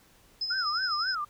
sine tone with tremolo, 5100 Hz, D#8, 42 cents sharp, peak -27 dBFS, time 0.41-1.15 s, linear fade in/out 5 ms, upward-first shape sine, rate 12 Hz, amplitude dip 50%
sine tone with vibrato, 1360 Hz, F6, 46 cents flat, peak -29 dBFS, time 0.5-1.25 s, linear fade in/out 10 ms, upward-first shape sine, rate 3.8 Hz, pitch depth 240 cents each way
effects pink hiss -60 dBFS RMS until 1.29 s

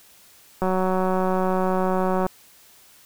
click train, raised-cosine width 1 ms, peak -10 dBFS, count 307, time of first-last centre 0.62-2.265 s, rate 186 Hz, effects white hiss -52 dBFS RMS until 3.05 s

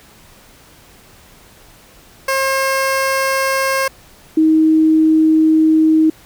15% pulse / sine tone pair in turn, 536 / 315.7 Hz, C5 / D#4, +42 / +25 cents, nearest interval major sixth, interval 917 cents, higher first, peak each -8 dBFS, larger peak neither, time 2.28-3.88 / 4.37-6.1 s, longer second, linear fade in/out 5 ms, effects pink hiss -45 dBFS RMS until 6.25 s

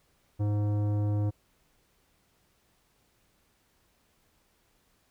triangle tone with tanh clipping, 103.83 Hz, G#2, in tune, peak -27 dBFS, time 0.39-1.31 s, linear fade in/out 20 ms, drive 18 dB, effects pink hiss -69 dBFS RMS until 5.1 s

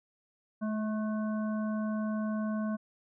harmonic tone with a mistuned harmonic, 215 Hz, A3, 40 cents flat, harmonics 1 / 3 / 5 / 7, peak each -30 / -40 / -44 / -47 dBFS, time 0.61-2.77 s, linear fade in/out 20 ms, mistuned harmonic 5, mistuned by +20 cents, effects none

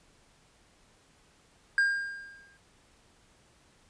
triangle tone with exponential decay, 1607 Hz, G6, 43 cents sharp, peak -18 dBFS, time 1.78-2.57 s, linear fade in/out 1 ms, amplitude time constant 170 ms, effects pink hiss -63 dBFS RMS until 3.89 s + resampled to 22050 Hz

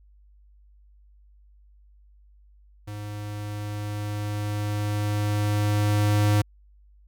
square tone with level ramp, 104.2 Hz, G#2, 6 cents sharp, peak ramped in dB -34 to -18 dBFS, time 2.87-6.42 s, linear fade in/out 10 ms, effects added 50 Hz sine -52 dBFS peak until 7.07 s

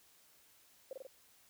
sine tone with echo, 530 Hz, C5, 22 cents sharp, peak -40 dBFS, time 0.91-0.93 s, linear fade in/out 2 ms, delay 46 ms, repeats 3, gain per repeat -2 dB, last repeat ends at 1.068 s, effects white hiss -66 dBFS RMS until 1.49 s

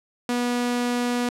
sawtooth tone, 243.3 Hz, B3, 26 cents flat, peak -18 dBFS, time 0.29-1.29 s, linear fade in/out 2 ms, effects low-pass 11000 Hz 12 dB/octave

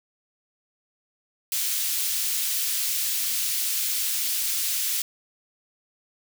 white high-pass noise, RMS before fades -26 dBFS, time 1.52-5.02 s, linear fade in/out 2 ms, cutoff 2800 Hz, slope 12 dB/octave, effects none

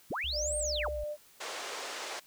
sine linear two-way sweep, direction up then down, 30.47 to 8870 to 294.6 Hz, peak -32 dBFS, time 0.1-0.89 s, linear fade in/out 10 ms, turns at 0.57 s
sine tone with vibrato, 61.74 Hz, B1, in tune, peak -38 dBFS, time 0.24-1.04 s, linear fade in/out 5 ms, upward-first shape sine, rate 4.8 Hz, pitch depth 170 cents each way
sine tone, 597 Hz, D5, 28 cents sharp, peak -34 dBFS, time 0.32-1.17 s, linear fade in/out 50 ms
pink band-pass noise, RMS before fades -40 dBFS, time 1.4-2.2 s, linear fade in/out 10 ms, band 430 to 7900 Hz, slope 24 dB/octave
effects white hiss -60 dBFS RMS until 2.26 s

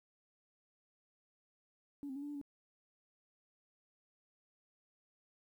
sine tone with pitch steps, 284.7 / 263.6 / 282 / 290 / 292.1 / 283.4 Hz, C#4 / C4 / C#4 / D4 / D4 / C#4, +46 / +13 / +30 / -22 / -9 / +38 cents, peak -40 dBFS, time 2.03-2.414 s, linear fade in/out 0 ms, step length 64 ms, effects tanh soft clip ceiling -36 dBFS + 12-bit

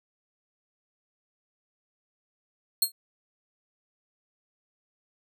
10% pulse tone with exponential decay, 4254 Hz, C8, 28 cents sharp, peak -10 dBFS, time 2.82-2.92 s, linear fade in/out 5 ms, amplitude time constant 21 ms, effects none

